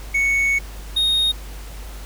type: tone pair in turn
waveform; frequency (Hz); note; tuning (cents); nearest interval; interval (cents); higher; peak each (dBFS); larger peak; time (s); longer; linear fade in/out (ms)
triangle; 2218 / 3720; C#7 / A#7; 0 / -4; major sixth; 896; second; -14; neither; 0.14-0.59 / 0.96-1.32; first; 10
effects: added 50 Hz sine -32 dBFS peak until 2.05 s + pink hiss -41 dBFS RMS until 2.05 s